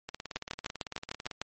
two click trains, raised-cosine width 0.2 ms, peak -15 / -21 dBFS, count 8 / 23, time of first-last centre 0.36-1.416 / 0.09-1.312 s, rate 6.63 / 18 Hz, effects MP3 32 kbps

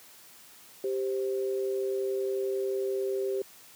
sine tone pair together, 392 / 523.3 Hz, G4 / C5, 0 / 0 cents, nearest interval perfect fourth, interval 500 cents, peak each -28 / -35 dBFS, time 0.84-3.42 s, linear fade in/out 2 ms, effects white hiss -53 dBFS RMS until 3.75 s + high-pass 100 Hz 12 dB/octave

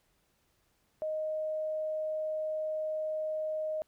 sine tone, 622.3 Hz, D#5, in tune, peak -31 dBFS, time 1.02-3.82 s, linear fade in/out 0 ms, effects pink hiss -73 dBFS RMS until 3.87 s

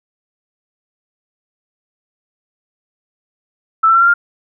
sine tone with pitch steps, 1318.5 / 1339.2 / 1360.3 / 1381.7 / 1403.4 Hz, E6 / E6 / F6 / F6 / F6, 0 / +27 / -46 / -19 / +8 cents, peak -7 dBFS, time 3.83-4.14 s, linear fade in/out 10 ms, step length 62 ms, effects none

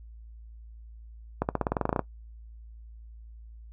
accelerating click train, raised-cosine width 1 ms, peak -11 dBFS, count 13, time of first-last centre 1.42-1.993 s, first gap 69 ms, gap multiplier 0.93, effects noise-tail reverb RT60 0.1 s tail -18 dB re dry + added 56 Hz sine -44 dBFS peak until 3.72 s

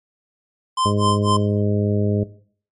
square tone with tremolo, 1038 Hz, C6, 14 cents flat, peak -17 dBFS, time 0.77-1.37 s, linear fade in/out 5 ms, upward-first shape sine, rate 4 Hz, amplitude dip 100%
harmonic tone, 103 Hz, G#2, 14 cents flat, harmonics 1 / 2 / 3 / 4 / 5 / 6, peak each -20 / -22 / -29 / -25 / -31 / -29 dBFS, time 0.85-2.24 s, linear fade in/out 10 ms
effects noise-tail reverb RT60 0.5 s tail -17 dB re dry + MP3 48 kbps

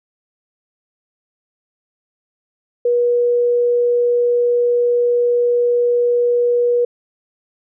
sine tone, 482.4 Hz, B4, 41 cents flat, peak -12 dBFS, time 2.85-6.85 s, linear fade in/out 5 ms, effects none

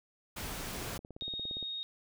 pink noise, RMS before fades -40 dBFS, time 0.36-0.98 s, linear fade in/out 10 ms
click train, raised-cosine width 2 ms, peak -33 dBFS, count 16, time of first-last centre 0.76-1.627 s, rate 17.3 Hz
sine tone, 3729 Hz, A#7, in tune, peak -36 dBFS, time 1.21-1.83 s, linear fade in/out 0 ms
effects none

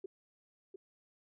sine tone with echo, 382.4 Hz, G4, 43 cents flat, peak -39 dBFS, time 0.04-0.06 s, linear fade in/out 5 ms, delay 700 ms, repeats 1, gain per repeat -6 dB, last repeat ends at 0.76 s, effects none

